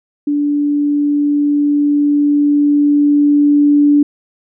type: tone with level ramp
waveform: sine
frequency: 290.9 Hz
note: D4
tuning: 16 cents flat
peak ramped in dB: -12 to -6 dBFS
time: 0.27-4.03 s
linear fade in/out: 5 ms
effects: none

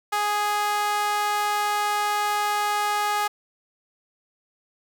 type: tone with high-pass filter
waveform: sawtooth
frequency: 415.3 Hz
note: G#4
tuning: in tune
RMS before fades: -24 dBFS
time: 0.12-3.28 s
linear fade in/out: 10 ms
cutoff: 960 Hz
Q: 2.8
effects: none

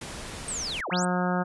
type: noise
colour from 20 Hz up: pink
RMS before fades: -38 dBFS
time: 0.01-0.81 s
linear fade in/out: 5 ms
type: linear two-way sweep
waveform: sine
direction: down then up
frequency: 8670 to 290.8 to 8670 Hz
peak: -30 dBFS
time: 0.48-1.05 s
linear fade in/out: 2 ms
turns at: 0.89 s
type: harmonic tone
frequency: 180 Hz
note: F#3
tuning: 47 cents flat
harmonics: 1 / 2 / 3 / 4 / 5 / 6 / 7 / 8 / 9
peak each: -26 / -34 / -33 / -32 / -34 / -40 / -34 / -36 / -38 dBFS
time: 0.91-1.44 s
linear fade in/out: 20 ms
effects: resampled to 24000 Hz

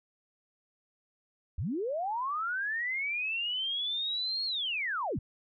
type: linear two-way sweep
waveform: sine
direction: up then down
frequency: 57.7 to 4339 to 57.7 Hz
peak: -30 dBFS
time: 1.58-5.19 s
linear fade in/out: 5 ms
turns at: 4.45 s
effects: none

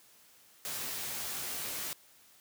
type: noise with comb filter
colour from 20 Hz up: white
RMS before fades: -38 dBFS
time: 0.65-1.93 s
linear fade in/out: 0 ms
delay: 14 ms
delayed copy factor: +0.75
effects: white hiss -61 dBFS RMS until 2.4 s + high-pass 80 Hz 12 dB/octave

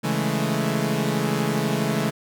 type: chord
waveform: sawtooth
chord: A major seventh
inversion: first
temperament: equal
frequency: 138.59 / 164.81 / 207.7 / 220 Hz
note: C#3 / E3 / G#3 / A3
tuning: 0 / 0 / 0 / 0 cents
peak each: -23 dBFS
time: 0.03-2.11 s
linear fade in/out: 20 ms
effects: none

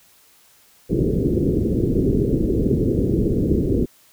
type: low-pass noise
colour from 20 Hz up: white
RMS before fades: -19 dBFS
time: 0.89-3.86 s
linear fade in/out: 20 ms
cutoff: 430 Hz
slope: 48 dB/octave
effects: white hiss -54 dBFS RMS until 4.12 s

